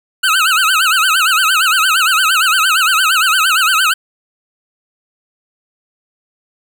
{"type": "tone with vibrato", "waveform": "25% pulse", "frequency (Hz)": 1396.9, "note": "F6", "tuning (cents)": 0, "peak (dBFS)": -6, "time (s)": [0.23, 3.94], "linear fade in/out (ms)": 10, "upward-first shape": "sine", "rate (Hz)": 8.7, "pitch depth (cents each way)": 190, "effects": []}